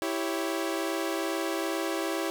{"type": "chord", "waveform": "sawtooth", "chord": "C# diminished", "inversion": "first", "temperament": "equal", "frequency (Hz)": [329.6, 392, 554.4], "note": ["E4", "G4", "C#5"], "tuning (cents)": [0, 0, 0], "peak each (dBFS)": [-27, -30, -31], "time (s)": [0.02, 2.3], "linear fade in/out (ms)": 0, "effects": []}